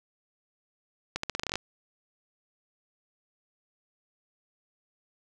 accelerating click train, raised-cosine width 0.2 ms, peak -13 dBFS, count 11, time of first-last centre 1.16-1.556 s, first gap 74 ms, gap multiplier 0.85, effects none

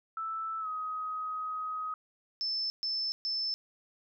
sine tone with pitch glide, 1318.5 to 1260.4 Hz, E6 to D#6, 0 to +22 cents, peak -33 dBFS, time 0.17-1.94 s, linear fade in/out 2 ms, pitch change -78 cents, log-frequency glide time 0.6-0.68 s
sine tone bursts, 5274 Hz, E8, in tune, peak -30 dBFS, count 3, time 2.41-3.54 s, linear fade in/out 0 ms, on 290 ms, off 130 ms
effects none

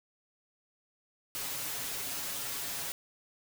white noise with comb filter, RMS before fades -37 dBFS, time 1.35-2.92 s, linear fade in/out 0 ms, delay 7.2 ms, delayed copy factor +0.9, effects none

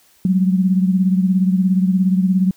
sine beating tone pair, 185 / 202 Hz, F#3 / G#3, 0 / -48 cents, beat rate 17 Hz, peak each -13 / -20 dBFS, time 0.25-2.51 s, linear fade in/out 2 ms, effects white hiss -54 dBFS RMS until 2.56 s

